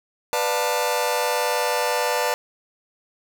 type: chord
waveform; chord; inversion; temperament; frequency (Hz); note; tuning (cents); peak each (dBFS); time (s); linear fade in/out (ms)
sawtooth; B half-diminished seventh; none; just; 493.9 / 592.7 / 711.2 / 889; B4 / D5 / F5 / A5; 0 / +16 / +31 / +18; -21 / -22 / -26 / -21; 0.33-2.34; 0
effects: none